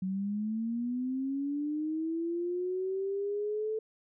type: linear sweep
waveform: sine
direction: up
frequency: 185 to 440 Hz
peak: -30 dBFS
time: 0.02-3.79 s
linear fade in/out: 5 ms
effects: none